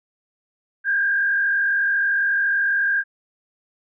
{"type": "tone with frequency modulation", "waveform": "sine", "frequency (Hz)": 1605, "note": "G6", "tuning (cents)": 40, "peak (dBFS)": -17, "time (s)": [0.84, 3.04], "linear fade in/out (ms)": 50, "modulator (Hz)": 46, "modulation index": 0.92, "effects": []}